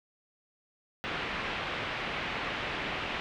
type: low-pass noise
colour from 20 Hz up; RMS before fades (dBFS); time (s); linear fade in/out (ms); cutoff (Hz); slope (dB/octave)
white; -35; 1.04-3.2; 0; 2900; 24
effects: none